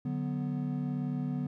triangle chord, B minor, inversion first, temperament equal, 146.83 / 185 / 246.9 Hz, D3 / F#3 / B3, 0 / 0 / 0 cents, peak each -32 / -36 / -32 dBFS, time 0.05-1.47 s, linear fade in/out 5 ms, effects none

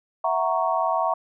sine chord, F# dominant seventh, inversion third, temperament equal, 659.3 / 740 / 932.3 / 1108.7 Hz, E5 / F#5 / A#5 / C#6, 0 / 0 / 0 / 0 cents, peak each -25 / -26 / -26 / -26 dBFS, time 0.24-1.14 s, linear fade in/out 5 ms, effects none

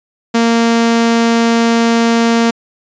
sawtooth tone, 231.2 Hz, A#3, 14 cents flat, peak -5 dBFS, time 0.34-2.51 s, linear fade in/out 10 ms, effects resampled to 16000 Hz

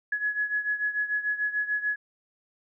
sine beating tone pair, 1687 / 1693.8 Hz, G#6 / G#6, +27 / +34 cents, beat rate 6.8 Hz, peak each -27 / -31 dBFS, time 0.12-1.96 s, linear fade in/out 5 ms, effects none

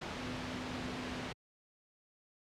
sine tone in noise, 251.9 Hz, B3, 34 cents sharp, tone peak -43 dBFS, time 0.15-1.28 s, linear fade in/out 10 ms, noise pink, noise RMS -40 dBFS, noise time 0.01-1.33 s, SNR -6 dB, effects high-pass 80 Hz 12 dB/octave + low-pass 4000 Hz 12 dB/octave

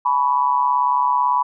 sine tone with amplitude modulation, 987.8 Hz, B5, in tune, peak -11 dBFS, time 0.05-1.43 s, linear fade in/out 10 ms, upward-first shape sine, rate 138 Hz, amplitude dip 80%, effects none

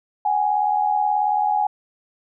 sine tone pair together, 752.5 / 831 Hz, F#5 / G#5, +29 / +1 cents, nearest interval major second, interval 172 cents, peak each -23 / -18 dBFS, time 0.25-1.67 s, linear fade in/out 5 ms, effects none

